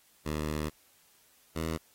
10% pulse tone pair in turn, 76.3 / 80.79 Hz, D#2 / E2, -33 / -34 cents, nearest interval minor second, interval 99 cents, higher second, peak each -23 dBFS, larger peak neither, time 0.25-0.7 / 1.55-1.78 s, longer first, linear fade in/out 20 ms, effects white hiss -64 dBFS RMS until 1.94 s + AAC 48 kbps

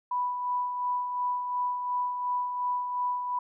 sine tone with tremolo, 987.8 Hz, B5, in tune, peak -25 dBFS, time 0.11-3.39 s, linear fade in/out 5 ms, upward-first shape sine, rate 2.8 Hz, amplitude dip 45%, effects none

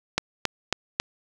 click train, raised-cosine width 0.2 ms, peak -4 dBFS, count 4, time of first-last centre 0.18-1 s, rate 3.66 Hz, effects none

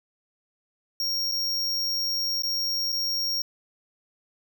square tone with dropouts, 5570 Hz, F8, 5 cents flat, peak -25 dBFS, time 1-3.42 s, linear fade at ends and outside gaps 2 ms, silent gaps 1.315-1.32 / 2.422-2.434 / 2.921-2.926 s, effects none

